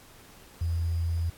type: tone with sample-and-hold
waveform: sine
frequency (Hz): 83.9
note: E2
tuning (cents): +31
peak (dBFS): -25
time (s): 0.61-1.3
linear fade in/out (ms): 5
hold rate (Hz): 4900
effects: pink hiss -53 dBFS RMS until 1.37 s + AAC 64 kbps